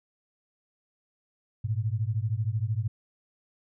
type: beating tone pair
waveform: sine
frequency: 103.83 / 116.83 Hz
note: G#2 / A#2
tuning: 0 / +4 cents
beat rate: 13 Hz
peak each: -28 / -29 dBFS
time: 1.64-2.88 s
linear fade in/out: 10 ms
effects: none